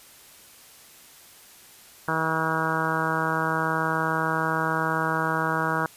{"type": "harmonic tone", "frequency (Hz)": 160.4, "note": "E3", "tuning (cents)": -47, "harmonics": [1, 2, 3, 4, 5, 6, 7, 8, 9, 10], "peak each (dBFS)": [-31, -33, -33, -34, -34, -30, -31, -32, -29, -34], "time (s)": [2.08, 5.86], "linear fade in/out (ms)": 2, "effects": ["white hiss -50 dBFS RMS until 5.96 s", "resampled to 32000 Hz"]}